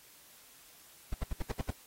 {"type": "noise bursts", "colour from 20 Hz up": "brown", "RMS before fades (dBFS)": -32, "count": 7, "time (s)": [1.12, 1.707], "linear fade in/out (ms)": 5, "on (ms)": 23, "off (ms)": 71, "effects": ["white hiss -58 dBFS RMS until 1.86 s", "AAC 48 kbps"]}